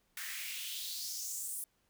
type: noise with high-pass filter sweep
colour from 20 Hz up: white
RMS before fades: -41 dBFS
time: 0.17-1.64 s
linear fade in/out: 2 ms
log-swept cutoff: 1600 to 10000 Hz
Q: 3.1
effects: pink hiss -75 dBFS RMS until 1.89 s